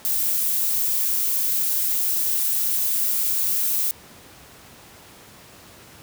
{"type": "noise", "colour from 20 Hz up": "violet", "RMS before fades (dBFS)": -22, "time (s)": [0.05, 3.91], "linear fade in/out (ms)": 0, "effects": ["pink hiss -46 dBFS RMS until 6.02 s", "high-pass 80 Hz 12 dB/octave"]}